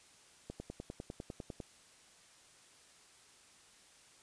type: click train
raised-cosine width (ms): 2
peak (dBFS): -29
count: 12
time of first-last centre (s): 0.5-1.602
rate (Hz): 9.98
effects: white hiss -62 dBFS RMS until 4.22 s + resampled to 22050 Hz